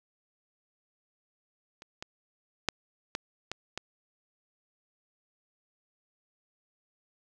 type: clicks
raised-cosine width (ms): 0.2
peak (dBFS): -29 / -21 / -8 / -14 / -17 / -17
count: 6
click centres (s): 1.821 / 2.025 / 2.687 / 3.151 / 3.516 / 3.776
effects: none